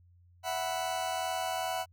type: chord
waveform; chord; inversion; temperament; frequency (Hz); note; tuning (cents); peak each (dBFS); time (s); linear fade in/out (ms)
40% pulse; E suspended second; none; just; 659.3 / 741.7 / 988.9; E5 / F#5 / B5; 0 / +4 / +2; -36 / -33 / -38; 0.43-1.86; 50
effects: added 88 Hz sine -58 dBFS peak until 1.92 s